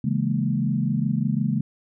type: chord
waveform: sine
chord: A# half-diminished seventh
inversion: first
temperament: equal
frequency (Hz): 138.59 / 164.81 / 207.7 / 233.1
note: C#3 / E3 / G#3 / A#3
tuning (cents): 0 / 0 / 0 / 0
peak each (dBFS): -25 / -27 / -25 / -27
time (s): 0.04-1.61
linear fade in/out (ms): 5
effects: none